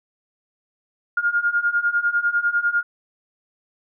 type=beating tone pair; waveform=sine; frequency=1411 / 1421 Hz; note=F6 / F6; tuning=+17 / +30 cents; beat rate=10 Hz; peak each=-22 / -20 dBFS; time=1.17-2.83 s; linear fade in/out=5 ms; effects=none